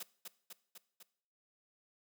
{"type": "noise with echo", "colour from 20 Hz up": "white", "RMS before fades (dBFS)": -43, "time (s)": [0, 0.03], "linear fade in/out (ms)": 5, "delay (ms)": 250, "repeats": 4, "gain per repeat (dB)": -3, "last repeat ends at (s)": 1.03, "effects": ["noise-tail reverb RT60 0.6 s tail -19 dB re dry", "high-pass 200 Hz 12 dB/octave"]}